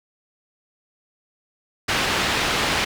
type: low-pass noise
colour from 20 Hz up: white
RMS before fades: -22 dBFS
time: 1.88-2.85 s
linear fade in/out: 10 ms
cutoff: 3200 Hz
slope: 12 dB/octave
effects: none